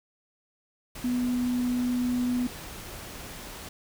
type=tone in noise; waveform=sine; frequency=246.9 Hz; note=B3; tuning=in tune; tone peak=-24 dBFS; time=1.04-2.47 s; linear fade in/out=5 ms; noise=pink; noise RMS=-41 dBFS; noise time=0.95-3.69 s; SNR=+14 dB; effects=none